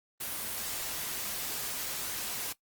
white noise, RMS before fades -36 dBFS, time 0.2-2.53 s, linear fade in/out 10 ms, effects noise-tail reverb RT60 0.1 s tail -19 dB re dry + Opus 32 kbps

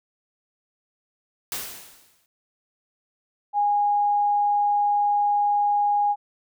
white noise with exponential decay, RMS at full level -28 dBFS, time 1.52-2.26 s, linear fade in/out 1 ms, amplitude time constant 160 ms
sine tone, 822 Hz, G#5, 18 cents flat, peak -18 dBFS, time 3.53-6.16 s, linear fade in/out 50 ms
effects none

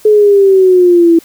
sine exponential sweep, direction down, 430 to 329.6 Hz, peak -3 dBFS, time 0.05-1.19 s, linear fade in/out 5 ms, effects white hiss -41 dBFS RMS until 1.24 s

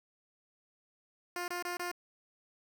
10% pulse tone bursts, 353.1 Hz, F4, 19 cents sharp, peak -27 dBFS, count 4, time 1.36-1.915 s, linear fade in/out 2 ms, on 120 ms, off 25 ms, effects none

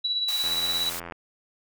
sine tone with tremolo, 3927 Hz, B7, 11 cents flat, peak -22 dBFS, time 0.04-0.9 s, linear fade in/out 10 ms, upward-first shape sine, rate 17 Hz, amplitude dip 45%
white high-pass noise, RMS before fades -34 dBFS, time 0.28-1 s, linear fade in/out 5 ms, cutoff 640 Hz, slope 48 dB/octave
click train, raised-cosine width 0.5 ms, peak -22 dBFS, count 59, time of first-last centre 0.44-1.122 s, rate 85 Hz
effects none

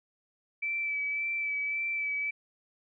sine tone with vibrato, 2313 Hz, D7, 27 cents flat, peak -29 dBFS, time 0.62-2.31 s, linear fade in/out 10 ms, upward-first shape sine, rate 1.8 Hz, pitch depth 22 cents each way, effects none

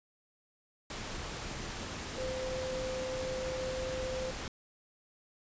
sine tone in noise, 517 Hz, C5, 21 cents flat, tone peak -35 dBFS, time 2.18-4.31 s, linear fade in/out 2 ms, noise pink, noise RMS -40 dBFS, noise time 0.9-4.48 s, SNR +2 dB, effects resampled to 16000 Hz

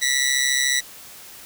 15% pulse tone with amplitude modulation, 1956 Hz, B6, 17 cents flat, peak -9 dBFS, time 0.01-0.81 s, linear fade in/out 20 ms, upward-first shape sine, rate 134 Hz, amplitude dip 70%, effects white hiss -42 dBFS RMS until 1.45 s

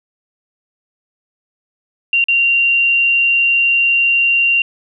sine tone with dropouts, 2766 Hz, F7, 17 cents flat, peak -10 dBFS, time 2.13-4.62 s, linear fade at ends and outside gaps 2 ms, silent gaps 2.241-2.284 s, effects none

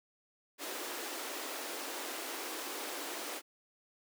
pink high-pass noise, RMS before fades -41 dBFS, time 0.58-3.42 s, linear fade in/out 50 ms, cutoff 280 Hz, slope 48 dB/octave, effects none

